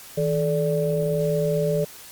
sine tone cluster, 161.1 / 432.8 / 584 Hz, E3 / A4 / D5, -39 / -29 / -10 cents, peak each -24 dBFS, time 0.17-1.85 s, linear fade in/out 10 ms, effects white hiss -43 dBFS RMS until 2.11 s + Opus 48 kbps

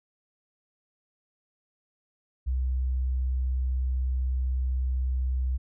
sine tone, 64 Hz, C2, 38 cents flat, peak -24 dBFS, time 2.46-5.58 s, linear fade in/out 20 ms, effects none

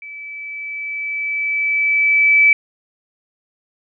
sine tone with level ramp, 2306 Hz, D7, 32 cents flat, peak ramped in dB -31 to -7 dBFS, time 0.02-2.53 s, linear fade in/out 2 ms, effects none

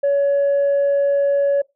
sine tone, 563 Hz, C#5, 27 cents sharp, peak -12 dBFS, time 0.03-1.62 s, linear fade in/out 10 ms, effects noise-tail reverb RT60 0.2 s tail -23 dB re dry + tanh soft clip ceiling -12 dBFS

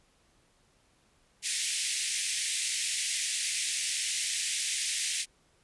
white band-pass noise, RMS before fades -32 dBFS, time 1.42-5.26 s, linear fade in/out 50 ms, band 1900 to 10000 Hz, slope 48 dB/octave, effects pink hiss -67 dBFS RMS until 5.63 s + resampled to 24000 Hz

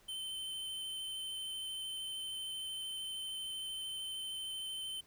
square tone with vibrato, 3081 Hz, G7, 31 cents flat, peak -40 dBFS, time 0.08-5.01 s, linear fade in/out 10 ms, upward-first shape square, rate 13 Hz, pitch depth 8 cents each way, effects pink hiss -66 dBFS RMS until 5.06 s

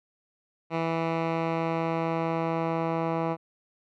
10% pulse tone with low-pass filter sweep, 164.4 Hz, E3, 4 cents flat, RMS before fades -28 dBFS, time 0.7-3.37 s, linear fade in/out 50 ms, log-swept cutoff 2300 to 1400 Hz, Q 1, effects none

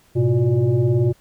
sine tone with frequency modulation, 126.2 Hz, B2, 38 cents sharp, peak -14 dBFS, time 0.15-1.13 s, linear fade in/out 20 ms, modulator 234 Hz, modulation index 1.1, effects pink hiss -56 dBFS RMS until 1.2 s

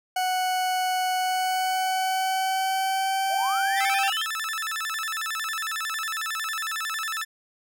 40% pulse tone with pitch glide, 740 to 783.5 Hz, F#5 to G5, 0 to -1 cents, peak -22 dBFS, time 0.16-4.1 s, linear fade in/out 5 ms, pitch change +99 cents, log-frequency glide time 1.17-3.89 s
sine linear sweep, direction up, 560 to 3322 Hz, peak -27 dBFS, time 3.29-4.27 s, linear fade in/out 50 ms
sawtooth tone with vibrato, 1518 Hz, F#6, 44 cents sharp, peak -24 dBFS, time 3.76-7.25 s, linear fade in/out 20 ms, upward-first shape square, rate 11 Hz, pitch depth 260 cents each way
effects none

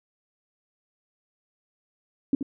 sine tone with echo, 275.5 Hz, C#4, 11 cents flat, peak -17 dBFS, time 2.33-2.35 s, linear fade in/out 2 ms, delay 78 ms, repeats 1, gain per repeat -8 dB, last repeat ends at 2.428 s, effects none

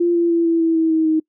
sine tone with pitch steps, 345.7 / 341.1 / 336.6 / 332.2 / 327.8 / 323.5 / 319.2 / 315 Hz, F4 / F4 / E4 / E4 / E4 / E4 / D#4 / D#4, -18 / -41 / +36 / +13 / -10 / -32 / +44 / +21 cents, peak -13 dBFS, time 0-1.2 s, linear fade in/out 10 ms, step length 150 ms, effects noise-tail reverb RT60 0.1 s tail -24 dB re dry

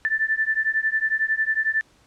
sine beating tone pair, 1760 / 1771 Hz, A6 / A6, 0 / +11 cents, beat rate 11 Hz, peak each -23 dBFS, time 0.05-1.81 s, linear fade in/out 0 ms, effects pink hiss -58 dBFS RMS until 2.06 s + low-pass 8000 Hz 12 dB/octave

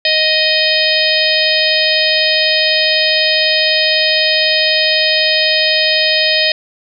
harmonic tone with a mistuned harmonic, 624 Hz, D#5, 5 cents sharp, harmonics 1 / 3 / 4 / 5 / 6 / 7 / 8, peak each -18 / -18 / -18 / -18 / -18 / -18 / -18 dBFS, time 0.05-6.52 s, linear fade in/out 2 ms, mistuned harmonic 7, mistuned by -24 cents, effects none

